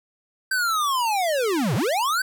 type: linear two-way sweep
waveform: square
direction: down then up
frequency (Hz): 1568 to 101.3 to 1568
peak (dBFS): -21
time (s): 0.51-2.22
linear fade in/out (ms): 5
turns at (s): 1.75
effects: none

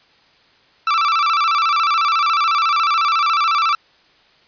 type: tone with vibrato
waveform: 40% pulse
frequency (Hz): 1244.5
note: D#6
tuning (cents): 0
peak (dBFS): -13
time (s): 0.87-3.75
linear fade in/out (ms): 2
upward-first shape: square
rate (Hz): 14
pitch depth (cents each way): 110
effects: white hiss -53 dBFS RMS until 4.47 s + resampled to 11025 Hz

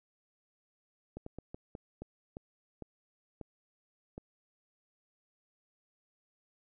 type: slowing click train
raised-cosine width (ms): 2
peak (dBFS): -29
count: 10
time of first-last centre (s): 1.17-4.179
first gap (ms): 94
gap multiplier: 1.3
effects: none

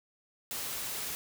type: noise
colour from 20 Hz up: white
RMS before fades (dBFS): -37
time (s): 0.51-1.15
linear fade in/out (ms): 0
effects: none

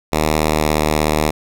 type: tone with pitch glide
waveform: 5% pulse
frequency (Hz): 77.3 to 76.59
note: D#2 to D#2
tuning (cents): -11 to -27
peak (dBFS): -3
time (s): 0.12-1.31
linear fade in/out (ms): 10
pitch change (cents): -16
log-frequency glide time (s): 0.54-0.62
effects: none

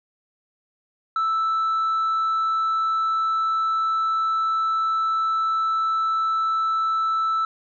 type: tone with tanh clipping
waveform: sine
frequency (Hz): 1318.5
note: E6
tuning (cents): 0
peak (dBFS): -20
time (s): 1.16-7.45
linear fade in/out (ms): 2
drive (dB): 1
effects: none

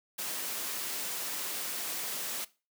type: noise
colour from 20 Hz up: white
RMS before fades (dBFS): -36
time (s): 0.18-2.45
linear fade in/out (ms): 10
effects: noise-tail reverb RT60 0.3 s tail -19 dB re dry + high-pass 200 Hz 12 dB/octave

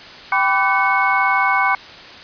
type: tone cluster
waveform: sine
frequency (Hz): 780 / 998 / 1156 / 1515 / 2199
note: G5 / B5 / D6 / F#6 / C#7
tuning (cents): -9 / +18 / -28 / +40 / -14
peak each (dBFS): -20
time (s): 0.32-1.75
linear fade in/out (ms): 2
effects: white hiss -37 dBFS RMS until 2.23 s + resampled to 11025 Hz

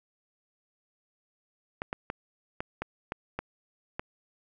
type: clicks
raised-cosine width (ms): 0.5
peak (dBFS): -17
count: 8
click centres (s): 1.819 / 1.929 / 2.101 / 2.605 / 2.82 / 3.121 / 3.39 / 3.995
effects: none

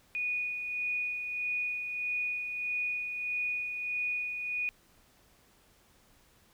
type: tone with tremolo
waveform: sine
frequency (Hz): 2466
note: D#7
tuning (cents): -16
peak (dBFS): -29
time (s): 0.15-4.69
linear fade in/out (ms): 0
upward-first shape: sine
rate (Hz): 1.6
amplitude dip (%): 45
effects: pink hiss -64 dBFS RMS until 6.53 s

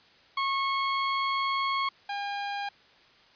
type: tone pair in turn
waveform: sawtooth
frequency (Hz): 1093 / 807.8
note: C#6 / G#5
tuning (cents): -25 / -48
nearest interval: perfect fourth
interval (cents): 523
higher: first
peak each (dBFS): -22 / -27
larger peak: first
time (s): 0.37-1.89 / 2.09-2.69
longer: first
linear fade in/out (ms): 5
effects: white hiss -58 dBFS RMS until 3.35 s + resampled to 11025 Hz

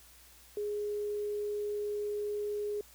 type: tone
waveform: sine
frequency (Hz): 415.3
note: G#4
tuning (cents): 0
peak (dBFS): -32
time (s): 0.57-2.81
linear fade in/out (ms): 2
effects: added 60 Hz sine -62 dBFS peak until 2.94 s + white hiss -58 dBFS RMS until 2.94 s

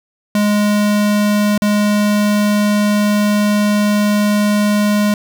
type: tone with dropouts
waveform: square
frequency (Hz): 207.7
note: G#3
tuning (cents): 0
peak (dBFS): -12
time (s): 0.35-5.14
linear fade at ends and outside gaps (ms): 2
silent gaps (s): 1.578-1.62
effects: none

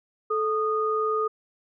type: tone pair together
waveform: sine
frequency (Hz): 435.6 / 1232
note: A4 / D#6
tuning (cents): -17 / -17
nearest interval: octave + tritone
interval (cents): 1800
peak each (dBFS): -25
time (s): 0.3-1.28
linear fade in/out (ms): 10
effects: none

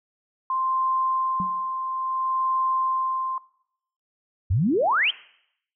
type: tone with tremolo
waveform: sine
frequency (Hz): 1046.5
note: C6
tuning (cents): 0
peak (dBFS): -20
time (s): 0.5-3.38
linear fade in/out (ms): 2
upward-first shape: sine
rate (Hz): 0.58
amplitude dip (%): 50
type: tone with exponential decay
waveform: sine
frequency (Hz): 185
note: F#3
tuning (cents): 0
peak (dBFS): -24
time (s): 1.4-1.59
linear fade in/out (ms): 0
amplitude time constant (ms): 40
type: exponential sweep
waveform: sine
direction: up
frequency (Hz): 80.2 to 3322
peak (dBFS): -18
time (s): 4.5-5.11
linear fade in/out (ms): 10
effects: noise-tail reverb RT60 0.7 s tail -20 dB re dry

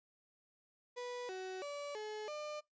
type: tone with pitch steps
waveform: 35% pulse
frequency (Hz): 490.8 / 374.6 / 576 / 427.1 / 600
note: B4 / F#4 / D5 / G#4 / D5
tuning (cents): -11 / +21 / -34 / +48 / +37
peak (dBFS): -40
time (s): 0.96-2.61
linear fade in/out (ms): 20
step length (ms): 330
effects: noise-tail reverb RT60 0.2 s tail -24 dB re dry + resampled to 16000 Hz

